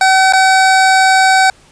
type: tone with dropouts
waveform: 25% pulse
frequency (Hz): 761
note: F#5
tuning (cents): +48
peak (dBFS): -3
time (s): 0.01-1.5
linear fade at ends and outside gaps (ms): 2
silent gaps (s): 0.325-0.334
effects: pink hiss -46 dBFS RMS until 1.71 s + resampled to 22050 Hz